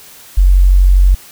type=tone; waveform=sine; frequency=46.25 Hz; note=F#1; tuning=in tune; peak=-4 dBFS; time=0.37-1.15 s; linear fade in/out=10 ms; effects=white hiss -38 dBFS RMS until 1.31 s